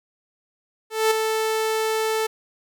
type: tone with ADSR envelope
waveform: sawtooth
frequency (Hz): 440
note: A4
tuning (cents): 0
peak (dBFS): -11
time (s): 0.9-2.27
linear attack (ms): 210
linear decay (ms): 8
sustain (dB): -6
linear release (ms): 10
effects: none